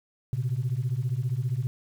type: beating tone pair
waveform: sine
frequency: 117.9 / 132.9 Hz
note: A#2 / C3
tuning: +20 / +27 cents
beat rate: 15 Hz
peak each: -27 dBFS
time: 0.33-1.67 s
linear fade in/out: 0 ms
effects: tanh soft clip ceiling -20 dBFS + 9-bit